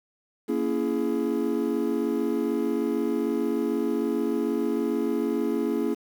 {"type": "chord", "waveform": "triangle", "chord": "A# half-diminished seventh", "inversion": "none", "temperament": "just", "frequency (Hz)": [233.1, 279.7, 335.6, 419.5], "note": ["A#3", "C#4", "E4", "G#4"], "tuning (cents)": [0, 16, 31, 17], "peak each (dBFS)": -27, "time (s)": [0.48, 5.95], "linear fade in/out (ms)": 20, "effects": ["8-bit"]}